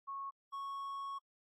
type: tone pair in turn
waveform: sine / triangle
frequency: 1100 / 1104.5 Hz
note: C#6 / C#6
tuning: -14 / -7 cents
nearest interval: unison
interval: 7 cents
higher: second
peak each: -40 / -38 dBFS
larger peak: second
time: 0.07-0.31 / 0.52-1.19 s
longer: second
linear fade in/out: 20 ms
effects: AAC 32 kbps